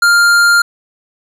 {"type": "tone with hard clipping", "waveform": "triangle", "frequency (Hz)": 1400, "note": "F6", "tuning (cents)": 4, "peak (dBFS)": -8, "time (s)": [0.02, 0.62], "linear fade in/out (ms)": 5, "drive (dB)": 17, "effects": []}